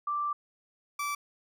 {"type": "tone pair in turn", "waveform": ["sine", "30% pulse"], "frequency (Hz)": [1174.7, 1159.9], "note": ["D6", "D6"], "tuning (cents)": [0, -22], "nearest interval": "unison", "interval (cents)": 22, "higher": "first", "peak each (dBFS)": -28, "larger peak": "neither", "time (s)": [[0.07, 0.33], [0.99, 1.15]], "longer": "first", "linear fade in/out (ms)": 5, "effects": []}